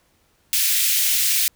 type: high-pass noise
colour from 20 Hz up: white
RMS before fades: -19 dBFS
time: 0.53-1.48 s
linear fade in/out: 0 ms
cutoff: 2100 Hz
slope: 24 dB/octave
effects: pink hiss -62 dBFS RMS until 1.55 s